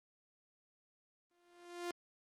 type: tone with exponential growth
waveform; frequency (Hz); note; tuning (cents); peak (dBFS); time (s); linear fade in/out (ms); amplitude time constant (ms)
sawtooth; 349.2; F4; 0; -33; 1.31-1.91; 2; 130
effects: low-pass 11000 Hz 12 dB/octave + Opus 32 kbps